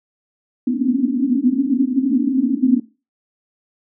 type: band-pass noise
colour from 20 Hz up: white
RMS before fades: -17 dBFS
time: 0.67-2.8 s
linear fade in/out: 5 ms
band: 240 to 280 Hz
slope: 96 dB/octave
effects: noise-tail reverb RT60 0.3 s tail -19 dB re dry

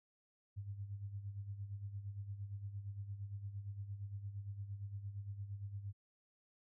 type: tone with tremolo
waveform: sine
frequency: 100.3 Hz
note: G2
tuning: 40 cents sharp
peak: -40 dBFS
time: 0.56-5.93 s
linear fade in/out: 20 ms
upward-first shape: sine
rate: 8.7 Hz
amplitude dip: 65%
effects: none

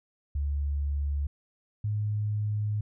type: tone pair in turn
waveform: sine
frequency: 71.5 / 105.29 Hz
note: D2 / G#2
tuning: -46 / +24 cents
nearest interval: perfect fifth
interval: 670 cents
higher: second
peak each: -26 dBFS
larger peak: neither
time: 0.35-1.27 / 1.84-2.81 s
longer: second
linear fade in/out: 5 ms
effects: none

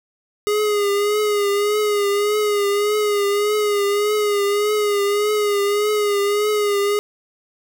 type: tone with vibrato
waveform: square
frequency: 413 Hz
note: G#4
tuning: 10 cents flat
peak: -17 dBFS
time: 0.47-6.99 s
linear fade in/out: 0 ms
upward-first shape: triangle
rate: 1.7 Hz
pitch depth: 53 cents each way
effects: none

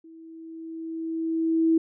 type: tone with level ramp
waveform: sine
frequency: 325.5 Hz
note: E4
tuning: 22 cents flat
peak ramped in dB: -45 to -16 dBFS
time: 0.04-1.78 s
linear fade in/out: 5 ms
effects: none

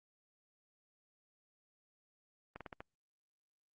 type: slowing click train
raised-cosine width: 0.5 ms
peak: -30 dBFS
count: 5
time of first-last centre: 2.56-2.805 s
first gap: 47 ms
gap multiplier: 1.18
effects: Opus 32 kbps

